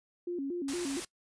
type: tone with vibrato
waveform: sine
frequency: 311.1 Hz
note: D#4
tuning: in tune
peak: -32 dBFS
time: 0.27-1 s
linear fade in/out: 5 ms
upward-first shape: square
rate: 4.3 Hz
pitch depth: 210 cents each way
type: noise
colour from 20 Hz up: white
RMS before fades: -39 dBFS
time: 0.68-1.05 s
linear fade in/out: 5 ms
effects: noise-tail reverb RT60 0.1 s tail -21 dB re dry + resampled to 22050 Hz